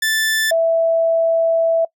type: tone pair in turn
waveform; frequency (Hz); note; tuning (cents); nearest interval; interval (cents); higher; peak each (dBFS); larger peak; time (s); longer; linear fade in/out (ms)
sawtooth / sine; 1760 / 659.3; A6 / E5; 0 / 0; octave + perfect fourth; 1700; first; -12; neither; 0.02-0.51 / 0.51-1.85; second; 5
effects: noise-tail reverb RT60 0.1 s tail -23 dB re dry